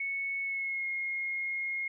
sine tone with pitch glide, 2209 to 2149 Hz, C#7 to C7, -7 to +46 cents, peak -31 dBFS, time 0-1.88 s, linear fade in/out 5 ms, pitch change -47 cents, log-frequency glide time 0.42-0.87 s, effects none

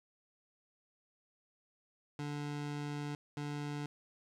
25% pulse tone bursts at uneven times, 146.2 Hz, D3, 7 cents flat, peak -34 dBFS, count 2, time 2.19-3.15 / 3.37-3.86 s, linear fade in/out 2 ms, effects low-pass 7000 Hz 12 dB/octave + 11-bit

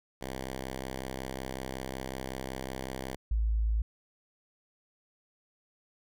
5% pulse / sine tone pair in turn, 65.41 / 54.68 Hz, C2 / A1, 0 / -10 cents, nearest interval minor third, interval 310 cents, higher first, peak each -25 dBFS, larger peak neither, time 0.21-3.16 / 3.31-3.82 s, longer first, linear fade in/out 5 ms, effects none

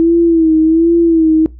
sine tone with vibrato, 327.1 Hz, E4, 13 cents flat, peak -6 dBFS, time 0-1.46 s, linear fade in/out 0 ms, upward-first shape sine, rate 1.3 Hz, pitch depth 62 cents each way, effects noise-tail reverb RT60 0.2 s tail -20 dB re dry + added 60 Hz sine -31 dBFS peak until 1.59 s

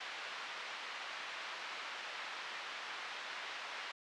pink band-pass noise, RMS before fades -45 dBFS, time 0-3.92 s, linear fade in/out 10 ms, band 1100 to 3600 Hz, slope 12 dB/octave, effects low-pass 6000 Hz 12 dB/octave

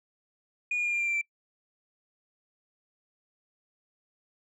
sine tone with pitch steps, 2449 / 2431 / 2412 / 2394 / 2377 / 2359 / 2341 Hz, D#7 / D#7 / D7 / D7 / D7 / D7 / D7, -28 / -41 / +46 / +33 / +20 / +7 / -6 cents, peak -24 dBFS, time 0.71-1.214 s, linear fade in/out 5 ms, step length 72 ms, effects noise-tail reverb RT60 0.1 s tail -26 dB re dry + tanh soft clip ceiling -24 dBFS

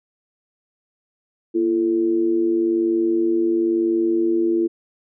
sine tone with amplitude modulation, 339 Hz, E4, 49 cents sharp, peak -13 dBFS, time 1.54-4.68 s, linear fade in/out 20 ms, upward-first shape sine, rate 101 Hz, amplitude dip 65%, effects none

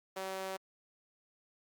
sawtooth tone with high-pass filter, 190.5 Hz, G3, 49 cents flat, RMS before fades -40 dBFS, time 0.16-0.57 s, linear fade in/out 10 ms, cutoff 530 Hz, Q 1.6, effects Opus 48 kbps

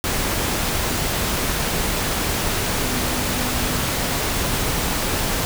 sine tone in noise, 247.8 Hz, B3, 6 cents sharp, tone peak -29 dBFS, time 2.84-3.81 s, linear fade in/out 0 ms, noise pink, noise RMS -22 dBFS, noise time 0.04-5.45 s, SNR -10 dB, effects none

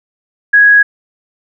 sine tone, 1661.2 Hz, G#6, in tune, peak -3 dBFS, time 0.53-0.83 s, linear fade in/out 10 ms, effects none

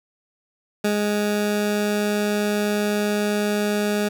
20% pulse tone with ADSR envelope, 207.7 Hz, G#3, in tune, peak -13 dBFS, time 0.84-4.09 s, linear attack 7 ms, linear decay 90 ms, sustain -2 dB, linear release 13 ms, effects none

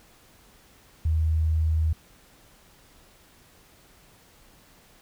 sine tone, 79.4 Hz, D#2, 36 cents sharp, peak -20 dBFS, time 1.05-1.93 s, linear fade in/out 5 ms, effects pink hiss -56 dBFS RMS until 5.01 s

